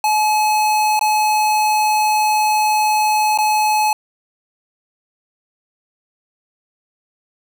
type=tone with dropouts; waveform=square; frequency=854 Hz; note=G#5; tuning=48 cents sharp; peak=-14 dBFS; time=0.04-3.93 s; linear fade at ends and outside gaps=2 ms; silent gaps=0.993-1.011 / 3.376-3.386 s; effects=none